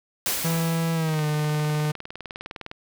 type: noise with exponential decay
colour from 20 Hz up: white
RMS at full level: -24 dBFS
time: 0.26-1.55 s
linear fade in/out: 1 ms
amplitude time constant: 280 ms
type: tone with pitch glide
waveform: 45% pulse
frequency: 164.81 to 151.13 Hz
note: E3 to D3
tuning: 0 to +50 cents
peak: -22 dBFS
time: 0.44-1.92 s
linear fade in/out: 10 ms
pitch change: -150 cents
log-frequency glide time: 0.94-1.25 s
type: click train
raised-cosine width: 0.3 ms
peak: -19 dBFS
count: 33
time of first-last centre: 1.09-2.714 s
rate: 19.7 Hz
effects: none